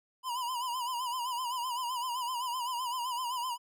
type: tone with vibrato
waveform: square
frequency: 987.8 Hz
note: B5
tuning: in tune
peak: -33 dBFS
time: 0.23-3.58 s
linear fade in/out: 50 ms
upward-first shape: sine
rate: 7.8 Hz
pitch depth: 89 cents each way
effects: none